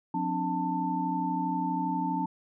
sine tone cluster, 179.7 / 262.5 / 294.9 / 890 Hz, F3 / C4 / D4 / A5, +50 / +6 / +7 / +20 cents, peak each -33 / -34 / -34 / -30 dBFS, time 0.14-2.26 s, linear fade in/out 5 ms, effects none

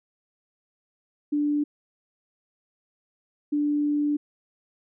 sine tone pair in turn, 293.7 / 293.7 Hz, D4 / D4, 0 / 0 cents, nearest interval unison, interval 0 cents, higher neither, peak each -21 dBFS, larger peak neither, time 1.32-1.64 / 3.52-4.17 s, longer second, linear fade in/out 10 ms, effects none

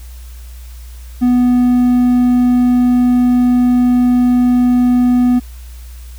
triangle tone, 246.9 Hz, B3, in tune, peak -6 dBFS, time 1.21-5.4 s, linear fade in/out 20 ms, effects added 60 Hz sine -29 dBFS peak until 6.18 s + white hiss -44 dBFS RMS until 6.18 s

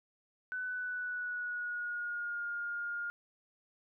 sine tone with pitch glide, 1500 to 1416.6 Hz, F#6 to F6, +23 to +24 cents, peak -35 dBFS, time 0.52-3.1 s, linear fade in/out 0 ms, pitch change -99 cents, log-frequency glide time 0.65-2.44 s, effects none

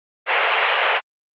white band-pass noise, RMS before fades -18 dBFS, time 0.26-1.01 s, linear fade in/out 50 ms, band 450 to 2900 Hz, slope 48 dB/octave, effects Opus 24 kbps

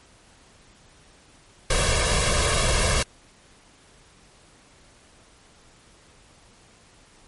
pink noise with comb filter, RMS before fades -21 dBFS, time 1.7-3.03 s, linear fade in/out 5 ms, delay 1.8 ms, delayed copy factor +0.8, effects pink hiss -54 dBFS RMS until 7.27 s + MP3 48 kbps

